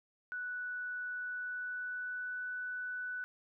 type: tone with pitch glide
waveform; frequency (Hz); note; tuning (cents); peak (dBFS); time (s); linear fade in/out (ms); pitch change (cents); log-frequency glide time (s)
sine; 1480 to 1490.3; F#6 to F#6; 0 to +12; -37; 0.32-3.24; 0; +12; 1.08-2.47
effects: none